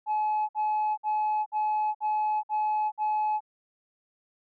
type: tone bursts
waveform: sine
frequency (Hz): 853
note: G#5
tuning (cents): +46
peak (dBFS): -22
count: 7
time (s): 0.06-3.406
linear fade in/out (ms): 50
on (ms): 430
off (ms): 56
effects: tanh soft clip ceiling -22 dBFS